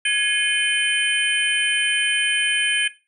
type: tone cluster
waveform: sine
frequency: 1673 / 2164 / 2469 / 3065 / 9150 Hz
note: G#6 / C#7 / D#7 / G7 / D9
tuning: +12 / -42 / -14 / -40 / -46 cents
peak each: -23 / -28 / -21 / -23 / -29 dBFS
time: 0.05-2.88 s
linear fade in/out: 5 ms
effects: noise-tail reverb RT60 0.3 s tail -18 dB re dry